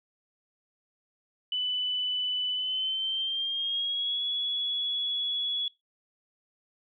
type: tone with pitch glide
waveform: sine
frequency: 2992 to 3378 Hz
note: F#7 to G#7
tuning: +19 to +29 cents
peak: -27 dBFS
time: 1.52-5.68 s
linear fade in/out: 2 ms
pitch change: +210 cents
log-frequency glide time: 2.51-4.24 s
effects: noise-tail reverb RT60 0.2 s tail -20 dB re dry